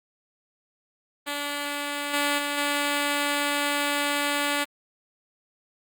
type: tone with level steps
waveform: 5% pulse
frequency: 288.5 Hz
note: D4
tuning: 31 cents flat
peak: -17 / -11 / -15 / -12 dBFS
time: 1.26-4.65 s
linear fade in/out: 20 ms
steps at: 2.13 / 2.38 / 2.57 s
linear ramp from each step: 10 ms
effects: Opus 24 kbps